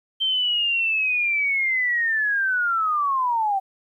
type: linear sweep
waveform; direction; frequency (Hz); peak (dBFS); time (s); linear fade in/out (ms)
sine; down; 3136 to 757; -19; 0.2-3.6; 20
effects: 10-bit